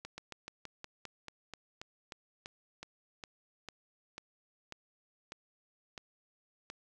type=slowing click train; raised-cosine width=0.2 ms; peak=-26 dBFS; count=20; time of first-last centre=0.05-6.701 s; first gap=130 ms; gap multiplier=1.1; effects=none